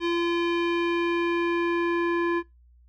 square tone with low-pass filter sweep, 342.4 Hz, F4, 34 cents flat, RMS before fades -25 dBFS, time 0-2.43 s, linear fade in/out 50 ms, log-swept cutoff 3200 to 1800 Hz, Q 2, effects noise-tail reverb RT60 0.2 s tail -22 dB re dry + added 60 Hz sine -53 dBFS peak until 2.88 s

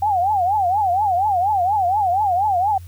sine tone with vibrato, 775 Hz, G5, 20 cents flat, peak -15 dBFS, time 0.02-2.78 s, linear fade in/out 5 ms, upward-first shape triangle, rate 4.2 Hz, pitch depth 220 cents each way, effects added 88 Hz sine -34 dBFS peak until 2.87 s + white hiss -53 dBFS RMS until 2.87 s

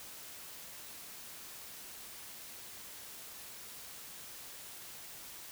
silence, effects white hiss -49 dBFS RMS until 5.51 s

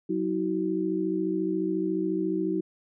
sine tone cluster, 186.3 / 321 / 375.2 Hz, F#3 / E4 / F#4, +12 / -46 / +24 cents, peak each -32 / -27 / -30 dBFS, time 0.09-2.61 s, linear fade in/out 10 ms, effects none

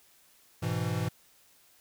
square chord, E major, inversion first, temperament equal, 103.83 / 123.47 / 164.81 Hz, G#2 / B2 / E3, 0 / 0 / 0 cents, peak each -34 dBFS, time 0.62-1.09 s, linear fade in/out 10 ms, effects white hiss -62 dBFS RMS until 1.8 s

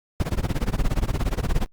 brown noise with tremolo, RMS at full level -19 dBFS, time 0.2-1.66 s, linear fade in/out 0 ms, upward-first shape sine, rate 17 Hz, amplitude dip 95%, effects Opus 48 kbps

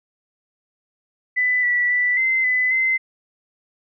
sine tone with pitch steps, 1996 / 1956 / 1974 / 2067 / 2008 / 2063 Hz, B6 / B6 / B6 / C7 / B6 / C7, +18 / -17 / -1 / -22 / +28 / -25 cents, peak -16 dBFS, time 1.36-2.98 s, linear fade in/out 20 ms, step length 270 ms, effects none

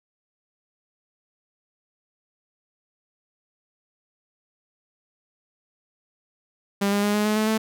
sawtooth tone with pitch steps, 200 / 203.1 / 206.3 / 209.6 / 212.9 / 216.2 / 219.6 Hz, G3 / G#3 / G#3 / G#3 / G#3 / A3 / A3, +35 / -38 / -11 / +16 / +43 / -30 / -3 cents, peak -16 dBFS, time 6.81-7.58 s, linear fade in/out 10 ms, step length 110 ms, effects none

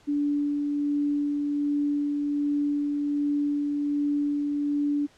sine tone with tremolo, 290 Hz, D4, 22 cents flat, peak -22 dBFS, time 0.07-5.07 s, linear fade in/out 20 ms, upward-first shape sine, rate 1.3 Hz, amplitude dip 25%, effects pink hiss -58 dBFS RMS until 5.17 s + low-pass 7000 Hz 12 dB/octave

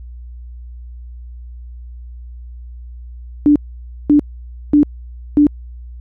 sine tone bursts, 293.7 Hz, D4, in tune, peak -6 dBFS, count 4, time 3.46-5.468 s, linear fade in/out 0 ms, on 97 ms, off 540 ms, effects added 60 Hz sine -30 dBFS peak until 6 s

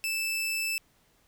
sawtooth tone, 2637 Hz, E7, in tune, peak -25 dBFS, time 0.04-0.78 s, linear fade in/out 0 ms, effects pink hiss -66 dBFS RMS until 1.27 s

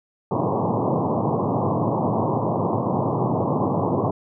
pink band-pass noise, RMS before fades -22 dBFS, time 0.31-4.11 s, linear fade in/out 5 ms, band 100 to 1100 Hz, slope 96 dB/octave, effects none

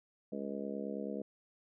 harmonic tone, 69.3 Hz, C#2, in tune, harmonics 3 / 4 / 5 / 6 / 7 / 8 / 9, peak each -41 / -44 / -48 / -46 / -43 / -53 / -47 dBFS, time 0.32-1.22 s, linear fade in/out 5 ms, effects none

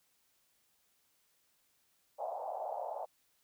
white band-pass noise, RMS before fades -40 dBFS, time 2.18-3.06 s, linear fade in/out 20 ms, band 580 to 810 Hz, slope 48 dB/octave, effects white hiss -74 dBFS RMS until 3.43 s

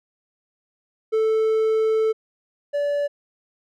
triangle tone pair in turn, 440 / 577 Hz, A4 / D5, 0 / -31 cents, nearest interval perfect fourth, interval 469 cents, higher second, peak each -15 / -18 dBFS, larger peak first, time 1.12-2.13 / 2.73-3.08 s, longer first, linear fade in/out 20 ms, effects none

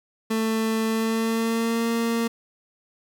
30% pulse tone with pitch glide, 222.1 to 230.7 Hz, A3 to A#3, +16 to -18 cents, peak -19 dBFS, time 0.3-2.28 s, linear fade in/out 10 ms, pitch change +66 cents, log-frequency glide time 0.86-1.89 s, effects 10-bit

